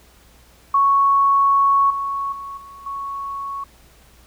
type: tone with level steps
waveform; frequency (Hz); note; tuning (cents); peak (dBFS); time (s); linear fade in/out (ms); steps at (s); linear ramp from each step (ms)
sine; 1108.7; C#6; 0; -12 / -21 / -29 / -37 / -25; 0.74-3.64; 5; 1.9 / 2.32 / 2.57 / 2.86; 5
effects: added 60 Hz sine -52 dBFS peak until 4.26 s + pink hiss -52 dBFS RMS until 4.26 s